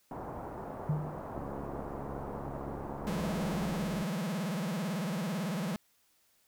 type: low-pass noise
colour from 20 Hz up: white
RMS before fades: -42 dBFS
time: 0.11-3.78 s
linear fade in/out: 2 ms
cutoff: 970 Hz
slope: 24 dB/octave
type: tone with exponential decay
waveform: sine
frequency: 151.2 Hz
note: D#3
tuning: 49 cents flat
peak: -25 dBFS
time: 0.89-1.4 s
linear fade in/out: 5 ms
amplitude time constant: 110 ms
type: click train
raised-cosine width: 2 ms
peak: -30 dBFS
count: 188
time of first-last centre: 1.35-4.025 s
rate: 69.9 Hz
type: tone with vibrato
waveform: 45% pulse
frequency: 185 Hz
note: F#3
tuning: in tune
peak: -32 dBFS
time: 3.07-5.76 s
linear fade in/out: 0 ms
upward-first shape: sine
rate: 18 Hz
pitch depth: 280 cents each way
effects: white hiss -70 dBFS RMS until 6.47 s